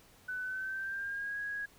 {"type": "tone with pitch glide", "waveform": "sine", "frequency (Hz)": [1500, 1654.8], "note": ["F#6", "G#6"], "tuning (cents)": [23, -7], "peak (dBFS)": -35, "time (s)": [0.28, 1.66], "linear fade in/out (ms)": 10, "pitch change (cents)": 170, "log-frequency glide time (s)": [0.4, 1.38], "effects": ["pink hiss -61 dBFS RMS until 1.78 s"]}